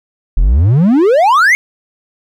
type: exponential sweep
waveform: triangle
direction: up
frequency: 36.14 to 2217 Hz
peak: -4 dBFS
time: 0.37-1.55 s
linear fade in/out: 0 ms
effects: none